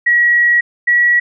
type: tone pair in turn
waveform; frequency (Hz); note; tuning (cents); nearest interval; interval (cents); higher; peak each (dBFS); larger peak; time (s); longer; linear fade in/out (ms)
sine; 1915 / 1927.2; A#6 / B6; +46 / -43; unison; 11; second; -8; neither; 0.06-0.61 / 0.87-1.2; first; 10
effects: none